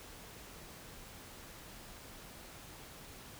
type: silence
effects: pink hiss -52 dBFS RMS until 3.39 s